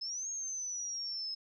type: exponential two-way sweep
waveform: sine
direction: up then down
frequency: 5140 to 6560 to 5140 Hz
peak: -36 dBFS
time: 0.01-1.35 s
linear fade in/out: 10 ms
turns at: 0.28 s
effects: none